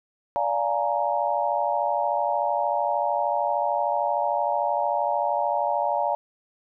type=chord; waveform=sine; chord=Bb dominant seventh; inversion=first; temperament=just; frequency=582.7 / 699.2 / 839.1 / 932.3 Hz; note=D5 / F5 / Ab5 / Bb5; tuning=-14 / +2 / +18 / 0 cents; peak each=-27 dBFS; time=0.36-6.15 s; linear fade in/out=0 ms; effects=none